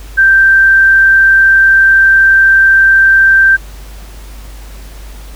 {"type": "tone", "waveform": "sine", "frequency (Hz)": 1568, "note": "G6", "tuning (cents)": 0, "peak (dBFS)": -3, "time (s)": [0.17, 3.57], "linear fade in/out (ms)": 20, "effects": ["added 50 Hz sine -27 dBFS peak until 5.35 s", "pink hiss -37 dBFS RMS until 5.35 s"]}